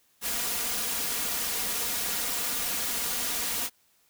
white noise with comb filter, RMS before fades -30 dBFS, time 0.21-3.7 s, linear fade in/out 50 ms, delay 4.2 ms, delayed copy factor +0.6, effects white hiss -66 dBFS RMS until 4.09 s

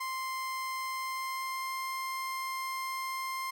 30% pulse tone with pitch glide, 1046.5 to 1053.2 Hz, C6 to C6, 0 to +11 cents, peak -31 dBFS, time 0-3.51 s, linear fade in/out 10 ms, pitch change +11 cents, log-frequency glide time 0.87-1.75 s, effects none

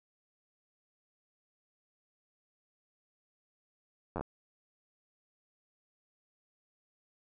slowing click train, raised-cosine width 1 ms, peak -22 dBFS, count 5, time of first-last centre 4.16-4.21 s, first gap 10 ms, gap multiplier 1.15, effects none

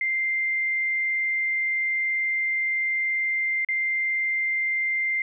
sine tone with dropouts, 2093 Hz, C7, in tune, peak -22 dBFS, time 0.01-5.22 s, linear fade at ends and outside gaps 2 ms, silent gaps 3.648-3.687 s, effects none

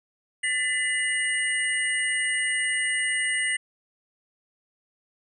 sine tone cluster, 1774 / 2012 / 2889 / 8660 Hz, A6 / B6 / F#7 / C#9, +14 / +32 / -42 / -41 cents, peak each -31 / -25 / -33 / -30 dBFS, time 0.43-3.57 s, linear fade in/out 10 ms, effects none

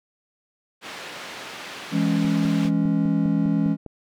white band-pass noise, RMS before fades -37 dBFS, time 0.81-2.71 s, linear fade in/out 50 ms, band 170 to 3100 Hz, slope 12 dB/octave
triangle chord, C# minor, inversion first, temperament just, 166.31 / 207.9 / 277.2 Hz, E3 / G#3 / C#4, +16 / +2 / 0 cents, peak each -21 dBFS, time 1.91-3.77 s, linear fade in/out 50 ms
click train, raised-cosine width 2 ms, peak -23 dBFS, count 9, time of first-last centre 2.25-3.863 s, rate 4.96 Hz
effects none

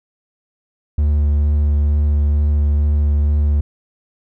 triangle tone with vibrato, 73.5 Hz, D2, 2 cents sharp, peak -10 dBFS, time 0.98-3.61 s, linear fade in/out 5 ms, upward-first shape sine, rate 2.2 Hz, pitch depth 12 cents each way, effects none

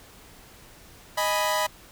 sawtooth chord, G# minor, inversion second, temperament equal, 622.3 / 830.6 / 987.8 Hz, D#5 / G#5 / B5, 0 / 0 / 0 cents, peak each -23 / -27 / -22 dBFS, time 1.17-1.67 s, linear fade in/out 10 ms, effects pink hiss -50 dBFS RMS until 1.91 s

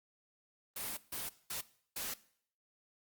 white noise bursts at uneven times, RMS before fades -40 dBFS, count 4, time 0.76-0.97 / 1.12-1.29 / 1.5-1.61 / 1.96-2.14 s, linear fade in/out 5 ms, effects noise-tail reverb RT60 0.6 s tail -19 dB re dry + Opus 32 kbps

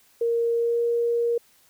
sine tone with pitch glide, 466.2 to 470.5 Hz, A#4 to A#4, 0 to +16 cents, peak -20 dBFS, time 0.21-1.38 s, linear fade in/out 5 ms, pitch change +16 cents, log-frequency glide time 0.55-0.8 s, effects white hiss -59 dBFS RMS until 1.69 s

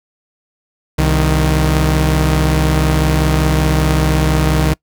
sawtooth tone pair together, 65.4 / 155.56 Hz, C2 / D#3, 0 / 0 cents, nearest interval octave + minor third, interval 1500 cents, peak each -10 dBFS, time 0.98-4.74 s, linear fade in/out 10 ms, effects noise-tail reverb RT60 0.1 s tail -24 dB re dry

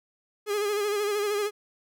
45% pulse tone with vibrato, 413.2 Hz, G#4, 9 cents flat, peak -25 dBFS, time 0.46-1.51 s, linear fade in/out 50 ms, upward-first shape sine, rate 13 Hz, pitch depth 50 cents each way, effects none

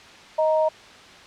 sine tone pair together, 626.7 / 935 Hz, D#5 / A#5, +12 / +5 cents, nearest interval perfect fifth, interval 693 cents, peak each -18 / -24 dBFS, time 0.38-0.69 s, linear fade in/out 10 ms, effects white hiss -45 dBFS RMS until 1.26 s + low-pass 4000 Hz 12 dB/octave

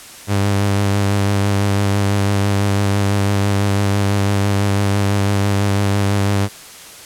sawtooth tone with vibrato, 100 Hz, G2, 35 cents sharp, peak -10 dBFS, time 0.27-6.49 s, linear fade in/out 50 ms, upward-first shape sine, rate 6 Hz, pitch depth 24 cents each way, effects white hiss -37 dBFS RMS until 7.05 s + low-pass 11000 Hz 12 dB/octave

